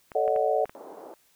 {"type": "clicks", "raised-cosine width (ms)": 0.5, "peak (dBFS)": -26, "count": 5, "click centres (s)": [0.118, 0.279, 0.362, 0.656, 0.695]}
{"type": "chord", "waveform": "sine", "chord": "D# half-diminished seventh", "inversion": "second", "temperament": "equal with one note detuned", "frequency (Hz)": [440, 564.7, 622.3, 740], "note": ["A4", "C#5", "D#5", "F#5"], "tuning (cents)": [0, 32, 0, 0], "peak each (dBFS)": -27, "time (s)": [0.15, 0.65], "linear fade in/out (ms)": 5}
{"type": "band-pass noise", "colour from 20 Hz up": "white", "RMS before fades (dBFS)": -44, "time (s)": [0.75, 1.14], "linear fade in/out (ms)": 0, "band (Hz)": [300, 790], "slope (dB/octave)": 24}
{"effects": ["white hiss -64 dBFS RMS until 1.35 s"]}